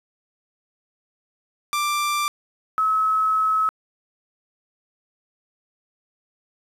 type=tone pair in turn; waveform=sawtooth / sine; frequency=1180 / 1289 Hz; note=D6 / E6; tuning=+8 / -39 cents; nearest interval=major second; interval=153 cents; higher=second; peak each=-17 dBFS; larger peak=neither; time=1.73-2.28 / 2.78-3.69 s; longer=second; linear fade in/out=0 ms; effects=resampled to 32000 Hz + 8-bit